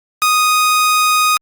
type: tone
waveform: sawtooth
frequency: 1244.5 Hz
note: D#6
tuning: in tune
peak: -7 dBFS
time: 0.22-1.37 s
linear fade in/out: 0 ms
effects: Opus 48 kbps